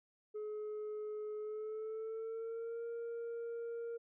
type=tone with pitch glide; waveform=sine; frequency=424.7 to 465.8 Hz; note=G#4 to A#4; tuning=+39 to -1 cents; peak=-37 dBFS; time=0.34-3.98 s; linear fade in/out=20 ms; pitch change=+160 cents; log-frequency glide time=1.39-2.85 s; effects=tanh soft clip ceiling -39 dBFS